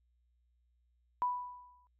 sine tone with exponential decay, 987.8 Hz, B5, in tune, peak -27 dBFS, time 1.22-1.87 s, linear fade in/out 0 ms, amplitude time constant 140 ms, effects added 60 Hz sine -70 dBFS peak until 1.99 s

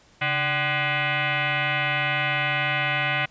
sine tone with frequency modulation, 310 Hz, D#4, 6 cents flat, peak -21 dBFS, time 0.21-3.26 s, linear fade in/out 10 ms, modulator 449 Hz, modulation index 5.8, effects pink hiss -56 dBFS RMS until 3.3 s + resampled to 16000 Hz

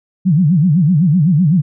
sine tone with vibrato, 164.81 Hz, E3, in tune, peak -8 dBFS, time 0.25-1.62 s, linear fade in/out 20 ms, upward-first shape sine, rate 7.9 Hz, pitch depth 260 cents each way, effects none

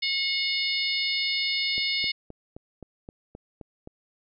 harmonic tone, 725 Hz, F#5, 35 cents flat, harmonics 3 / 4 / 5 / 6 / 7, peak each -29 / -33 / -31 / -30 / -32 dBFS, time 0.02-2.12 s, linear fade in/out 10 ms
click train, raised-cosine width 2 ms, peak -27 dBFS, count 9, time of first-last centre 1.78-3.874 s, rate 3.82 Hz
effects none

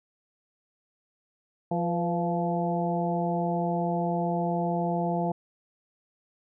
harmonic tone with a mistuned harmonic, 172.8 Hz, F3, 18 cents flat, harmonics 1 / 2 / 3 / 4 / 5, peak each -28 / -33 / -34 / -30 / -34 dBFS, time 1.71-5.32 s, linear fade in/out 5 ms, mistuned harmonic 3, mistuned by -52 cents, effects none

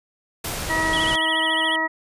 blue noise with exponential decay, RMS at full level -30 dBFS, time 0.44-1.59 s, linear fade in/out 5 ms, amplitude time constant 250 ms
pink low-pass noise, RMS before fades -29 dBFS, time 0.44-1.16 s, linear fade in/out 5 ms, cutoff 11000 Hz, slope 96 dB/octave
harmonic tone, 320 Hz, D#4, 49 cents sharp, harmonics 1 / 2 / 3 / 4 / 6, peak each -30 / -30 / -26 / -31 / -22 dBFS, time 0.69-1.88 s, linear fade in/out 20 ms
triangle tone with vibrato, 3144 Hz, G7, 4 cents sharp, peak -22 dBFS, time 0.93-1.76 s, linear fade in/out 2 ms, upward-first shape sine, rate 14 Hz, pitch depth 130 cents each way
effects resampled to 32000 Hz

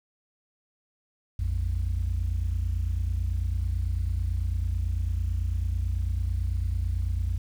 sine tone pair together, 58.27 / 87.31 Hz, A#1 / F2, 0 / 0 cents, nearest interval perfect fifth, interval 700 cents, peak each -26 dBFS, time 1.39-7.38 s, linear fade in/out 5 ms, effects tanh soft clip ceiling -20 dBFS + 9-bit

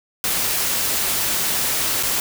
white noise with dropouts, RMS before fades -21 dBFS, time 0.24-2.2 s, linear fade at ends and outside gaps 1 ms, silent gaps 2.028-2.033 s, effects none

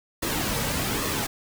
pink noise with flanger, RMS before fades -27 dBFS, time 0.22-1.27 s, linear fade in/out 10 ms, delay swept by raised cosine 1.3 to 2.9 ms, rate 1.2 Hz, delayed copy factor -0.5, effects none

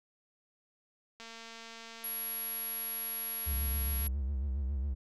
click train, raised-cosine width 0.2 ms, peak -31 dBFS, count 655, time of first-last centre 1.2-4.068 s, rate 228 Hz
sine tone, 11300 Hz, F9, 19 cents sharp, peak -35 dBFS, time 2.04-4.08 s, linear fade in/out 2 ms
triangle tone with vibrato, 67.9 Hz, C#2, 35 cents flat, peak -29 dBFS, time 3.46-4.95 s, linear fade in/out 20 ms, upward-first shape sine, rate 7.3 Hz, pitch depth 120 cents each way
effects none

